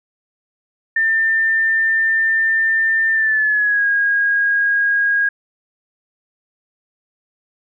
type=tone with pitch glide; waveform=sine; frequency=1795 to 1636.5 Hz; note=A6 to G#6; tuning=+34 to -26 cents; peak=-13 dBFS; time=0.96-5.29 s; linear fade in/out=5 ms; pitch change=-160 cents; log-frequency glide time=3.12-3.87 s; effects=none